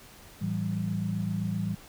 sine tone cluster, 110 / 165.5 / 193.2 Hz, A2 / E3 / G3, 0 / +7 / -25 cents, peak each -33 / -32 / -31 dBFS, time 0.41-1.75 s, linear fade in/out 10 ms, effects pink hiss -51 dBFS RMS until 1.88 s

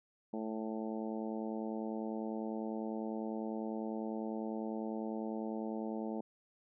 harmonic tone, 110 Hz, A2, in tune, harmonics 2 / 3 / 4 / 5 / 6 / 7 / 8, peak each -39 / -43 / -45 / -47 / -49 / -50 / -51 dBFS, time 0.33-6.21 s, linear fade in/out 5 ms, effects none

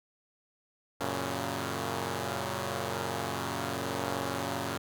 5% pulse chord, F# major, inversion none, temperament equal with one note detuned, 92.5 / 115.87 / 138.59 Hz, F#2 / A#2 / C#3, 0 / -10 / 0 cents, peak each -25 dBFS, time 1-4.78 s, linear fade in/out 10 ms, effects none

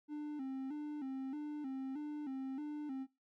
triangle tone with vibrato, 281.4 Hz, C#4, 26 cents sharp, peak -37 dBFS, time 0.08-3.07 s, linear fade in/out 50 ms, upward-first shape square, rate 1.6 Hz, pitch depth 100 cents each way, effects noise-tail reverb RT60 0.2 s tail -17 dB re dry

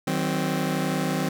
sawtooth chord, C diminished, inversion first, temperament just, 156.98 / 188.37 / 261.6 Hz, Eb3 / Gb3 / C4, +16 / +31 / 0 cents, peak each -24 dBFS, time 0.07-1.29 s, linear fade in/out 5 ms, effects none

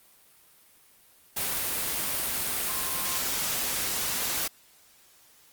sine tone in noise, 1056 Hz, C6, 16 cents sharp, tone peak -40 dBFS, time 2.68-3.19 s, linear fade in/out 10 ms, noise white, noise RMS -29 dBFS, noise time 1.36-4.48 s, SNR -14 dB, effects white hiss -58 dBFS RMS until 5.52 s + Opus 32 kbps

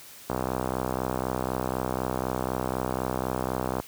click train, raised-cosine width 1 ms, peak -13 dBFS, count 225, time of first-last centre 0.3-3.8 s, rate 64 Hz, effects white hiss -47 dBFS RMS until 3.87 s + high-pass 60 Hz 12 dB/octave

